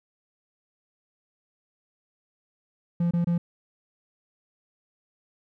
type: tone bursts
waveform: triangle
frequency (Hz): 171.9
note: F3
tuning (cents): -27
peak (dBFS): -19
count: 3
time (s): 3-3.38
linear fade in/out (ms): 5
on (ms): 110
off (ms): 25
effects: none